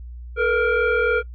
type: tone with frequency modulation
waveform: sine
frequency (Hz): 484.8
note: B4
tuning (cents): -32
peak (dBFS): -16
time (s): 0.36-1.23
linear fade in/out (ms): 50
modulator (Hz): 926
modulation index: 1.4
effects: noise-tail reverb RT60 0.1 s tail -22 dB re dry + added 60 Hz sine -33 dBFS peak until 1.34 s